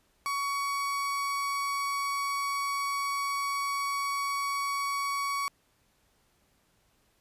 35% pulse tone, 1123 Hz, C#6, 22 cents sharp, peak -27 dBFS, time 0.26-5.48 s, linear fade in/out 0 ms, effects pink hiss -69 dBFS RMS until 7.2 s + resampled to 32000 Hz

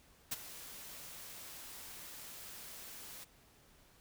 white noise with ADSR envelope, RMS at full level -35 dBFS, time 0.31-3.25 s, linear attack 12 ms, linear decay 28 ms, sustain -15 dB, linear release 20 ms, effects pink hiss -65 dBFS RMS until 4 s

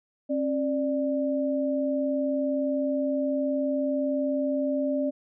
sine tone pair together, 269.6 / 591 Hz, C#4 / D5, -48 / +11 cents, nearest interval octave + major second, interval 1359 cents, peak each -26 / -27 dBFS, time 0.29-5.11 s, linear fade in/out 20 ms, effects none

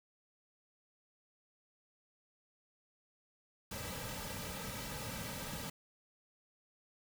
pink noise with comb filter, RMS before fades -43 dBFS, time 3.71-5.7 s, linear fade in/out 5 ms, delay 2.8 ms, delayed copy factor -0.75, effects none

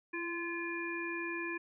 harmonic tone with a mistuned harmonic, 344.8 Hz, F4, 22 cents flat, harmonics 1 / 3 / 5 / 7, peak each -39 / -45 / -41 / -41 dBFS, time 0.13-1.58 s, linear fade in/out 10 ms, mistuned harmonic 1, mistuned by -29 cents, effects none

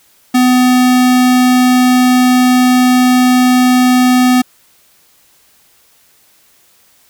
square tone, 251.4 Hz, B3, 31 cents sharp, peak -7 dBFS, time 0.34-4.42 s, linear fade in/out 10 ms, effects white hiss -50 dBFS RMS until 7.09 s

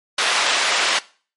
white band-pass noise, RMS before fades -19 dBFS, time 0.18-0.99 s, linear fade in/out 5 ms, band 600 to 3600 Hz, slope 12 dB/octave, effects noise-tail reverb RT60 0.4 s tail -20 dB re dry + MP3 48 kbps

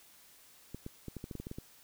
clicks, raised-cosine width 3 ms, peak -28 dBFS, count 11, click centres 0.746 / 0.864 / 1.083 / 1.167 / 1.241 / 1.312 / 1.353 / 1.4 / 1.469 / 1.514 / 1.585 s, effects white hiss -60 dBFS RMS until 1.83 s

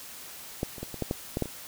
clicks, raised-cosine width 2 ms, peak -14 / -29 / -21 / -24 / -15 / -14 / -15 / -13 / -25 dBFS, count 9, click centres 0.631 / 0.782 / 0.83 / 0.943 / 1.023 / 1.111 / 1.371 / 1.423 / 1.457 s, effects white hiss -44 dBFS RMS until 1.67 s

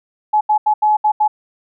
sine tone bursts at uneven times, 850 Hz, G#5, 40 cents sharp, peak -10 dBFS, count 6, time 0.33-0.41 / 0.49-0.58 / 0.66-0.74 / 0.82-0.97 / 1.04-1.12 / 1.2-1.28 s, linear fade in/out 10 ms, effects none

